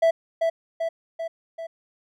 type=tone with echo; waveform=triangle; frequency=659.3 Hz; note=E5; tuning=in tune; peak=-13 dBFS; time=0.02-0.11 s; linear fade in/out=10 ms; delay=390 ms; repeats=4; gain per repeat=-4 dB; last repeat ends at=1.67 s; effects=none